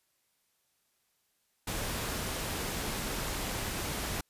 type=noise; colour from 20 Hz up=pink; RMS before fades=-35 dBFS; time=1.67-4.21 s; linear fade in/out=5 ms; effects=white hiss -75 dBFS RMS until 4.29 s + resampled to 32000 Hz